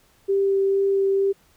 sine tone with vibrato, 392 Hz, G4, in tune, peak -17 dBFS, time 0.28-1.33 s, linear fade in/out 20 ms, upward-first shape sine, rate 2.2 Hz, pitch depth 8 cents each way, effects pink hiss -59 dBFS RMS until 1.56 s

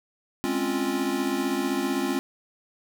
square chord, Db major seventh, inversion second, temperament equal, 207.7 / 261.6 / 277.2 / 349.2 Hz, Ab3 / C4 / Db4 / F4, 0 / 0 / 0 / 0 cents, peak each -34 / -30 / -30 / -30 dBFS, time 0.44-2.19 s, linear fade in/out 0 ms, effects none

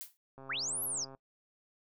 blue noise with exponential decay, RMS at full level -40 dBFS, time 0.01-0.17 s, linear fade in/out 0 ms, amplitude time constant 33 ms
click train, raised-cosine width 1 ms, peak -37 dBFS, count 104, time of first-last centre 0.38-1.149 s, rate 134 Hz
sine linear two-way sweep, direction up then down, 955 to 11840 to 4687 Hz, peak -33 dBFS, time 0.49-1.05 s, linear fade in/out 10 ms, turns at 0.84 s
effects noise-tail reverb RT60 0.1 s tail -22 dB re dry

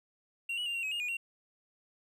triangle tone with pitch steps, 2752 / 2926 / 2792 / 2747 / 2547 / 2839 / 2451 / 2746 Hz, F7 / F#7 / F7 / F7 / D#7 / F7 / D#7 / F7, -26 / -20 / -1 / -29 / +40 / +28 / -27 / -30 cents, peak -31 dBFS, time 0.49-1.17 s, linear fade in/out 5 ms, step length 85 ms, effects none

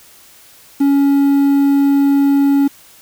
triangle tone with quantisation, 280 Hz, C#4, 18 cents sharp, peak -7 dBFS, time 0.8-2.68 s, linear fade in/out 10 ms, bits 6, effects white hiss -44 dBFS RMS until 3.01 s

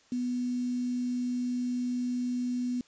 sine tone with quantisation, 246.9 Hz, B3, in tune, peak -28 dBFS, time 0.12-2.81 s, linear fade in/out 2 ms, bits 8, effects white hiss -62 dBFS RMS until 2.87 s + resampled to 16000 Hz

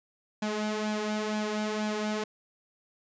sawtooth tone with flanger, 212.9 Hz, G#3, 43 cents sharp, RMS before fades -31 dBFS, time 0.42-2.24 s, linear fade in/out 5 ms, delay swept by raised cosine 1.2 to 3.4 ms, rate 2.1 Hz, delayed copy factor +0.6, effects resampled to 16000 Hz

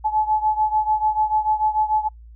sine beating tone pair, 857 / 863.8 Hz, A5 / A5, -46 / -32 cents, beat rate 6.8 Hz, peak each -19 / -22 dBFS, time 0.04-2.09 s, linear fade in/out 20 ms, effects noise-tail reverb RT60 0.1 s tail -26 dB re dry + added 57 Hz sine -40 dBFS peak until 2.35 s

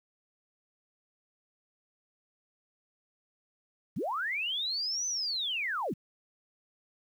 sine linear two-way sweep, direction up then down, 110 to 6130 to 110 Hz, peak -30 dBFS, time 3.96-5.94 s, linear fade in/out 10 ms, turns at 5.07 s, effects 10-bit

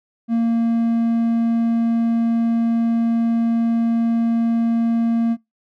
triangle tone, 230.6 Hz, A#3, 19 cents flat, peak -13 dBFS, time 0.28-5.37 s, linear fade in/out 50 ms, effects noise-tail reverb RT60 0.2 s tail -25 dB re dry

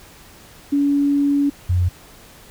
sine tone pair in turn, 284.1 / 89.49 Hz, C#4 / F2, +43 / +43 cents, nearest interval octave + minor sixth, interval 2000 cents, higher first, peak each -14 dBFS, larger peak neither, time 0.72-1.5 / 1.69-1.89 s, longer first, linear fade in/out 10 ms, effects pink hiss -45 dBFS RMS until 2.5 s

